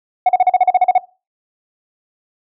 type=tone bursts; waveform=sine; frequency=735 Hz; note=F#5; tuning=12 cents flat; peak=-4 dBFS; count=11; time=0.26-0.981 s; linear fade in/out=5 ms; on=31 ms; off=38 ms; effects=noise-tail reverb RT60 0.3 s tail -21 dB re dry + tanh soft clip ceiling -6 dBFS